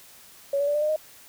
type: tone with pitch steps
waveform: sine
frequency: 559 / 570.7 / 582.7 / 595 / 607.5 / 620.2 Hz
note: C#5 / D5 / D5 / D5 / D#5 / D#5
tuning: +14 / -50 / -14 / +22 / -42 / -6 cents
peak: -21 dBFS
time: 0.53-0.962 s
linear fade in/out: 5 ms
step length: 72 ms
effects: white hiss -50 dBFS RMS until 1.28 s